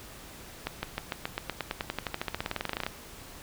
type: accelerating click train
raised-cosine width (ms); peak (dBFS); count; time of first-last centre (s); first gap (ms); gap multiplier
0.3; -14; 29; 0.67-2.865; 160; 0.94
effects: pink hiss -47 dBFS RMS until 3.42 s